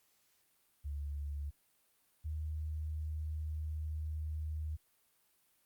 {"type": "tone pair in turn", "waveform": "sine", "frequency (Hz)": [72, 77.32], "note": ["D2", "D#2"], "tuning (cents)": [-34, -10], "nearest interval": "minor second", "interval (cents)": 124, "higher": "second", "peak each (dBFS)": [-37, -36], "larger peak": "second", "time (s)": [[0.84, 1.51], [2.24, 4.77]], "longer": "second", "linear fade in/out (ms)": 20, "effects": ["white hiss -73 dBFS RMS until 5.65 s", "Opus 48 kbps"]}